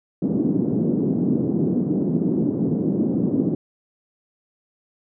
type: band-pass noise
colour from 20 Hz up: white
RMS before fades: -21 dBFS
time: 0.22-3.55 s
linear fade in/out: 5 ms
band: 160 to 310 Hz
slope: 24 dB/octave
effects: none